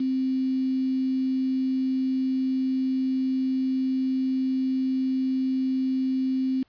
sine tone with quantisation, 261.6 Hz, C4, in tune, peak -22 dBFS, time 0-6.63 s, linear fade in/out 5 ms, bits 7, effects pink hiss -66 dBFS RMS until 6.68 s + resampled to 11025 Hz

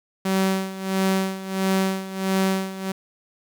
sawtooth tone with tremolo, 191 Hz, G3, 45 cents flat, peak -14 dBFS, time 0.25-2.92 s, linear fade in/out 5 ms, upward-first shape sine, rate 1.5 Hz, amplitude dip 80%, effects 9-bit

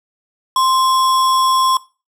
sine tone with sample-and-hold, 1046.5 Hz, C6, in tune, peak -11 dBFS, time 0.56-1.77 s, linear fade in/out 2 ms, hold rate 4410 Hz, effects noise-tail reverb RT60 0.3 s tail -19 dB re dry + low-pass 12000 Hz 12 dB/octave

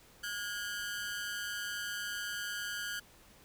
sawtooth ring-modulated tone, 1538 Hz, G6, 33 cents flat, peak -30 dBFS, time 0.23-3 s, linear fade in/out 10 ms, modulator 105 Hz, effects pink hiss -60 dBFS RMS until 3.44 s

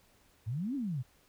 sine exponential two-way sweep, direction up then down, 100.9 to 293.7 to 116.1 Hz, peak -32 dBFS, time 0.46-1.03 s, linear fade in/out 20 ms, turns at 0.75 s, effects pink hiss -66 dBFS RMS until 1.28 s

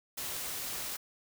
white noise, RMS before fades -38 dBFS, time 0.17-0.97 s, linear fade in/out 10 ms, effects none

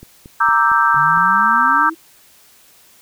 click train, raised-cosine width 3 ms, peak -24 dBFS, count 6, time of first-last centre 0.03-1.174 s, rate 4.37 Hz
sine chord, E half-diminished seventh, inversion second, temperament equal, 932.3 / 1174.7 / 1318.5 / 1568 Hz, Bb5 / D6 / E6 / G6, 0 / 0 / 0 / 0 cents, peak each -17 / -16 / -16 / -16 dBFS, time 0.4-1.9 s, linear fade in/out 10 ms
sine exponential sweep, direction up, 138.59 to 332.4 Hz, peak -26 dBFS, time 0.95-1.95 s, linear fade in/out 20 ms
effects white hiss -49 dBFS RMS until 3.01 s

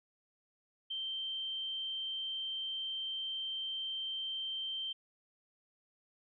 sine tone, 3131 Hz, G7, 3 cents flat, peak -36 dBFS, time 0.9-4.93 s, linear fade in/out 10 ms, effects none

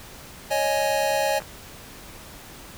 square chord, C# suspended second, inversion none, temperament just, 554.4 / 623.7 / 831.5 Hz, C#5 / D#5 / G#5, 0 / +4 / +2 cents, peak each -26 dBFS, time 0.5-1.4 s, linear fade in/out 20 ms
clicks, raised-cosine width 0.5 ms, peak -22 dBFS, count 2, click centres 1.403 / 1.42 s
effects pink hiss -43 dBFS RMS until 2.77 s

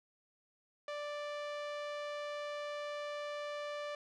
sawtooth tone, 587.3 Hz, D5, in tune, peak -35 dBFS, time 0.88-3.95 s, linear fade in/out 2 ms, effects low-pass 4000 Hz 12 dB/octave

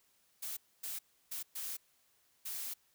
blue noise bursts at uneven times, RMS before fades -41 dBFS, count 5, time 0.42-0.57 / 0.83-0.99 / 1.31-1.43 / 1.55-1.77 / 2.45-2.74 s, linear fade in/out 10 ms, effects white hiss -72 dBFS RMS until 2.94 s

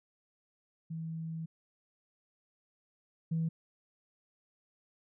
sine tone pair in turn, 162.3 / 162.91 Hz, E3 / E3, -27 / -20 cents, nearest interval unison, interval 7 cents, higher second, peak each -36 / -28 dBFS, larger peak second, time 0.9-1.46 / 3.31-3.49 s, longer first, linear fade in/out 10 ms, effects tanh soft clip ceiling -25 dBFS

